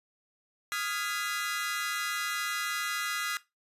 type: chord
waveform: sawtooth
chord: F half-diminished seventh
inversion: third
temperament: equal with one note detuned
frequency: 1244.5 / 1396.9 / 1661.2 / 2010 Hz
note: Eb6 / F6 / Ab6 / Cb7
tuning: 0 / 0 / 0 / +30 cents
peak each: -33 dBFS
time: 0.72-3.37 s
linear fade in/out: 0 ms
effects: noise-tail reverb RT60 0.2 s tail -17 dB re dry + resampled to 32000 Hz